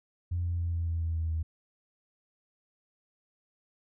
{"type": "tone with pitch steps", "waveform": "sine", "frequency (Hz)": [87.31, 86.26, 85.22, 84.19, 83.17, 82.17, 81.18, 80.2], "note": ["F2", "F2", "F2", "E2", "E2", "E2", "E2", "E2"], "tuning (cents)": [0, -21, -42, 37, 16, -5, -26, -47], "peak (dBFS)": -27, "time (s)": [0.31, 1.43], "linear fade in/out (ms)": 10, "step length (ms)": 140, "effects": ["tanh soft clip ceiling -23 dBFS"]}